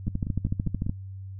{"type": "two click trains", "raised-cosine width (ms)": 5, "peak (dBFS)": [-18, -14], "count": [5, 12], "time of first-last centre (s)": [[0.07, 0.865], [0.08, 0.895]], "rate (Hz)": [5.03, 13.5], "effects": ["noise-tail reverb RT60 0.1 s tail -19 dB re dry", "added 96 Hz sine -36 dBFS peak until 1.39 s"]}